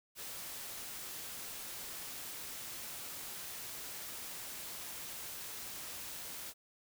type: noise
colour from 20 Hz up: white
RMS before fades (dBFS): -45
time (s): 0.15-6.54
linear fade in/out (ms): 50
effects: none